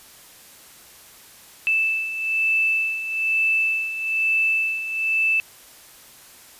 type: beating tone pair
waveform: sine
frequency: 2637 / 2638.1 Hz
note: E7 / E7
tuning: 0 / +1 cents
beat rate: 1.1 Hz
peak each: -26 / -20 dBFS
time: 1.67-5.4 s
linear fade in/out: 0 ms
effects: white hiss -47 dBFS RMS until 6.59 s + resampled to 32000 Hz